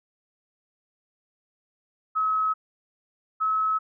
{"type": "tone pair in turn", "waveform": "sine", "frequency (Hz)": [1283, 1290.1], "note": ["E6", "E6"], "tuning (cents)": [-47, -38], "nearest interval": "unison", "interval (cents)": 9, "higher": "second", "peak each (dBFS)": -21, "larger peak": "neither", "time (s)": [[2.15, 2.54], [3.4, 3.79]], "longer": "neither", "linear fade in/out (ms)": 20, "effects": []}